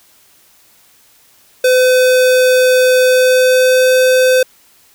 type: tone with pitch glide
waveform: square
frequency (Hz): 508 to 512.1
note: B4 to C5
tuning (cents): +49 to -37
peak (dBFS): -8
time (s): 1.64-4.43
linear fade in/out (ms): 5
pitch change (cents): +14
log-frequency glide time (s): 3.03-3.93
effects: white hiss -49 dBFS RMS until 4.94 s